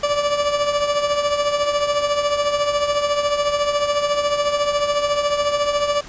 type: tone with tremolo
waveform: 30% pulse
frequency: 582 Hz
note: D5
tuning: 16 cents flat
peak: -12 dBFS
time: 0.03-6.01 s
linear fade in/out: 5 ms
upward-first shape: triangle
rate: 14 Hz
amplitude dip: 65%
effects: pink hiss -39 dBFS RMS until 6.08 s + resampled to 16000 Hz